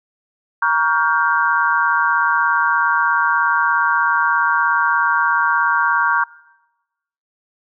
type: chord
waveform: sine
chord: G half-diminished seventh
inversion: first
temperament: just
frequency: 940.8 / 1128.9 / 1411.2 / 1568 Hz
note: Bb5 / Db6 / F6 / G6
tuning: +16 / +31 / +18 / 0 cents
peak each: -19 dBFS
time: 0.62-6.24 s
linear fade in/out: 5 ms
effects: noise-tail reverb RT60 1.0 s tail -22 dB re dry